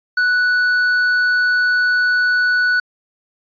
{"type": "tone with tanh clipping", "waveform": "sine", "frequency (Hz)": 1480, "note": "F#6", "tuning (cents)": 0, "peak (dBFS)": -14, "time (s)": [0.17, 2.8], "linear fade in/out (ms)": 5, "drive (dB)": 7, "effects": ["resampled to 11025 Hz"]}